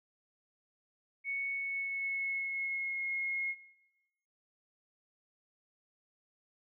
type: tone with pitch glide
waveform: sine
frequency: 2217 to 2158 Hz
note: C#7 to C#7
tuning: 0 to -47 cents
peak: -33 dBFS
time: 1.24-3.55 s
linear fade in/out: 50 ms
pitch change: -47 cents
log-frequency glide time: 1.51-3.03 s
effects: noise-tail reverb RT60 1.0 s tail -18 dB re dry